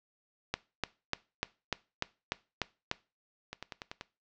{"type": "two click trains", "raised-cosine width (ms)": 0.2, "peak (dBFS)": [-22, -12], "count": [6, 9], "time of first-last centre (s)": [[3.53, 4.011], [0.54, 2.914]], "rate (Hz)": [10.4, 3.37], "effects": ["noise-tail reverb RT60 0.3 s tail -20 dB re dry", "low-pass 5000 Hz 12 dB/octave"]}